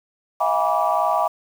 sine tone cluster, 643 / 706 / 814 / 971 / 1157 Hz, E5 / F5 / G#5 / B5 / D6, -43 / +19 / -35 / -30 / -26 cents, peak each -23 dBFS, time 0.4-1.28 s, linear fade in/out 10 ms, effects tanh soft clip ceiling -7 dBFS + 7-bit

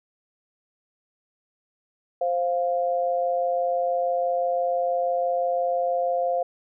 sine tone pair together, 524.5 / 698.5 Hz, C5 / F5, +4 / 0 cents, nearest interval perfect fourth, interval 496 cents, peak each -24 dBFS, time 2.21-6.43 s, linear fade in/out 5 ms, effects none

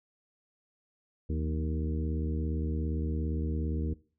harmonic tone with a mistuned harmonic, 77.4 Hz, D#2, 9 cents flat, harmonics 1 / 2 / 3 / 4 / 5 / 6, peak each -30 / -38 / -38 / -40 / -44 / -44 dBFS, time 1.29-3.94 s, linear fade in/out 10 ms, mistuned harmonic 2, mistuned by +82 cents, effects noise-tail reverb RT60 0.4 s tail -20 dB re dry

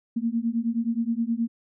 sine beating tone pair, 226.6 / 236.1 Hz, A#3 / A#3, -49 / +22 cents, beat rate 9.5 Hz, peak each -26 dBFS, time 0.16-1.48 s, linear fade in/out 10 ms, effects none

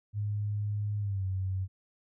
sine tone with pitch glide, 103.83 to 94.66 Hz, G#2 to F#2, 0 to +40 cents, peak -29 dBFS, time 0.13-1.68 s, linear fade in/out 50 ms, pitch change -160 cents, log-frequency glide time 0.99-1.25 s, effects none

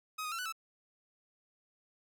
sawtooth tone with pitch steps, 1262 / 1239 / 1348 / 1487 / 1314 Hz, D#6 / D#6 / E6 / F#6 / E6, +24 / -8 / +38 / +8 / -6 cents, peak -33 dBFS, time 0.18-0.525 s, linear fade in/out 10 ms, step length 69 ms, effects none

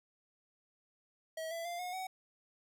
square tone with pitch steps, 642 / 667.7 / 694.5 / 722.3 / 751.2 Hz, E5 / E5 / F5 / F#5 / F#5, -46 / +22 / -10 / -42 / +26 cents, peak -39 dBFS, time 1.37-2.07 s, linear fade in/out 5 ms, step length 140 ms, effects none

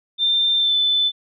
sine tone with pitch glide, 3586 to 3516 Hz, A7 to A7, +32 to -2 cents, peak -15 dBFS, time 0.18-1.12 s, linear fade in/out 50 ms, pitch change -34 cents, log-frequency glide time 0.56-0.75 s, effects none

